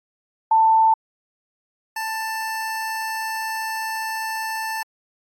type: tone pair in turn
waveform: sine / 25% pulse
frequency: 889 / 885.1 Hz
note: A5 / A5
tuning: +18 / +10 cents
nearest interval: unison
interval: 8 cents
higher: first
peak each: -12 / -21 dBFS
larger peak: first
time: 0.51-0.94 / 1.96-4.83 s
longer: second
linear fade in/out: 5 ms
effects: AAC 64 kbps